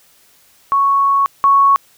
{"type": "tone pair in turn", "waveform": "sine", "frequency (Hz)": [1108.7, 1108.7], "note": ["C#6", "C#6"], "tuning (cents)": [0, 0], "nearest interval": "unison", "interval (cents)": 0, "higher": "neither", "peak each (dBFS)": [-10, -7], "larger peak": "second", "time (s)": [[0.72, 1.26], [1.44, 1.76]], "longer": "first", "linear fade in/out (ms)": 0, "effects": ["white hiss -51 dBFS RMS until 1.97 s"]}